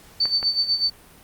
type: tone with tremolo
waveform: sine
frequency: 4541 Hz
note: C#8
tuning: 41 cents sharp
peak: -16 dBFS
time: 0.2-0.9 s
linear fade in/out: 5 ms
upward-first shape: sine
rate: 8.1 Hz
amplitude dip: 75%
type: clicks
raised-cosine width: 0.5 ms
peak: -17 dBFS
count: 2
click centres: 0.255 / 0.429 s
effects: pink hiss -49 dBFS RMS until 1.23 s + Opus 48 kbps